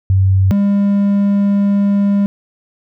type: tone pair in turn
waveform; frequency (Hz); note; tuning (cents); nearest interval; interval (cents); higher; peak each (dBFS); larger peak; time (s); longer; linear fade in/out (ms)
sine / triangle; 95.6 / 200.9; G2 / G3; -43 / +43; octave + minor second; 1286; second; -8; neither; 0.1-0.51 / 0.51-2.26; second; 0
effects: none